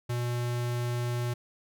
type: tone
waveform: square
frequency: 121 Hz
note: B2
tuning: 35 cents flat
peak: -29 dBFS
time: 0.09-1.34 s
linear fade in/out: 10 ms
effects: none